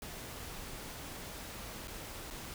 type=noise with dropouts; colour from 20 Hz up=pink; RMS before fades=-45 dBFS; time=0.02-2.54 s; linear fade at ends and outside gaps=1 ms; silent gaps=1.874-1.88 / 2.303-2.308 s; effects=none